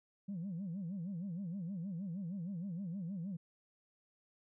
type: tone with vibrato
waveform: sine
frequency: 182.2 Hz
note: F#3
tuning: 26 cents flat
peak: -37 dBFS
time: 0.28-3.37 s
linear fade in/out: 10 ms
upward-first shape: sine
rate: 6.4 Hz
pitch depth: 200 cents each way
effects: tanh soft clip ceiling -36 dBFS